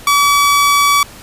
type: tone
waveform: sawtooth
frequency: 1143 Hz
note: D6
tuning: 47 cents flat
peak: -5 dBFS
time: 0.07-1.03 s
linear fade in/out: 2 ms
effects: pink hiss -36 dBFS RMS until 1.22 s + resampled to 32000 Hz